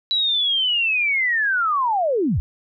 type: linear sweep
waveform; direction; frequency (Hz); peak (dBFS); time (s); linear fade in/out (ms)
sine; down; 3951 to 53.9; -17; 0.11-2.4; 0
effects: none